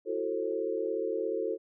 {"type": "chord", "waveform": "sine", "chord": "F# half-diminished seventh", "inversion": "third", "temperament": "just", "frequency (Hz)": [333, 370, 444, 532.8], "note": ["E4", "F#4", "A4", "C5"], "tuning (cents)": [18, 0, 16, 31], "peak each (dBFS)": [-37, -35, -32, -36], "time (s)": [0.05, 1.58], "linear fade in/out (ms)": 50, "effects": []}